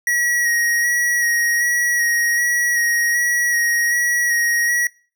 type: tone with vibrato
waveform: square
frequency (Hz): 1904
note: A#6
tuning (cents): +36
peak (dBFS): -16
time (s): 0.07-4.87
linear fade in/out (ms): 2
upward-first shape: square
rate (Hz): 1.3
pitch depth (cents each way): 16
effects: noise-tail reverb RT60 0.4 s tail -24 dB re dry